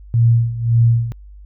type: tone with tremolo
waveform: sine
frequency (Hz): 116.54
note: A#2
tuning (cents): 0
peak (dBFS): -8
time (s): 0.14-1.12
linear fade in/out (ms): 0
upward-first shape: sine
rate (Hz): 1.8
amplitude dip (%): 80
effects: added 50 Hz sine -36 dBFS peak until 1.45 s